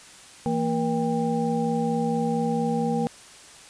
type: tone cluster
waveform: sine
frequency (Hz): 166 / 230.4 / 478.3 / 795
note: E3 / A#3 / A#4 / G5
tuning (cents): +12 / -20 / +44 / +24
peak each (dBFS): -29 / -25 / -28 / -29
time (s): 0.46-3.07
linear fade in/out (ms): 0
effects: white hiss -47 dBFS RMS until 3.69 s + resampled to 22050 Hz